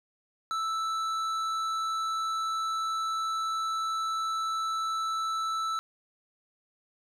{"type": "tone with tanh clipping", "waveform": "triangle", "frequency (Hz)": 1318.5, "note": "E6", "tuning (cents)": 0, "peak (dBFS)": -30, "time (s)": [0.51, 5.79], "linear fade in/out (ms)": 0, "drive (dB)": 15, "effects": []}